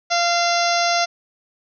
harmonic tone with a mistuned harmonic, 691 Hz, F5, 19 cents flat, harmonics 1 / 2 / 3 / 4 / 5 / 6 / 7 / 8 / 9, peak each -19 / -24 / -26 / -30 / -30 / -29 / -27 / -27 / -29 dBFS, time 0.1-1.06 s, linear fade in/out 20 ms, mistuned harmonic 4, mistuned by -21 cents, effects none

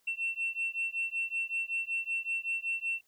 sine beating tone pair, 2700 / 2705.3 Hz, E7 / E7, +41 / +44 cents, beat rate 5.3 Hz, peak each -33 / -33 dBFS, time 0.07-3.01 s, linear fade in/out 10 ms, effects tanh soft clip ceiling -26 dBFS + white hiss -72 dBFS RMS until 3.07 s

